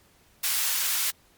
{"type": "high-pass noise", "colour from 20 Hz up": "white", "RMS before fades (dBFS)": -26, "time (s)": [0.43, 1.11], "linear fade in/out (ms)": 10, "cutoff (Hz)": 1200, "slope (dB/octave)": 12, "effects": ["pink hiss -60 dBFS RMS until 1.37 s", "MP3 96 kbps"]}